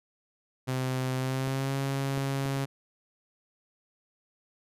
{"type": "tone with pitch glide", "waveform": "sawtooth", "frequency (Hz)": [129.6, 136.75], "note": ["C3", "C#3"], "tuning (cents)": [-16, -23], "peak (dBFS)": -24, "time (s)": [0.67, 2.66], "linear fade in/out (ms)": 20, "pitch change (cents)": 93, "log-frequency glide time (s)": [1.16, 1.76]}
{"type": "clicks", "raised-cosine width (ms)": 2, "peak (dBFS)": [-28, -26, -27, -33], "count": 4, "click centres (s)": [1.476, 2.177, 2.458, 2.568]}
{"effects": ["resampled to 32000 Hz"]}